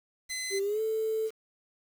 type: tone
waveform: 15% pulse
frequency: 2035 Hz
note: C7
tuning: 49 cents flat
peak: -27 dBFS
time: 0.29-0.6 s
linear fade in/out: 20 ms
type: tone with pitch glide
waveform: sine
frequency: 392.1 to 440.1 Hz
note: G4 to A4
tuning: 0 to 0 cents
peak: -27 dBFS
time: 0.5-1.31 s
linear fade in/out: 50 ms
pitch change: +200 cents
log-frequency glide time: 0.61-0.81 s
effects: 8-bit